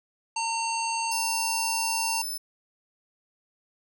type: harmonic tone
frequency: 910 Hz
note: A#5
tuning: 42 cents flat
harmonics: 1 / 3 / 5 / 7 / 9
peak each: -28 / -33 / -35 / -36 / -38 dBFS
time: 0.36-2.22 s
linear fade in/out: 5 ms
type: tone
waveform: 15% pulse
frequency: 5274 Hz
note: E8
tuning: in tune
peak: -25 dBFS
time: 1.11-2.38 s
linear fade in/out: 10 ms
effects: none